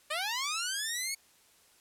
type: linear sweep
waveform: 10% pulse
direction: up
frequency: 580 to 2230 Hz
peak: -23 dBFS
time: 0.1-1.15 s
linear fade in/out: 10 ms
effects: white hiss -63 dBFS RMS until 1.8 s + low-pass 12000 Hz 12 dB/octave